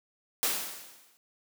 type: noise with exponential decay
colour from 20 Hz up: white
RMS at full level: -26 dBFS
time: 0.43-1.17 s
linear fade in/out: 0 ms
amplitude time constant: 160 ms
effects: high-pass 200 Hz 12 dB/octave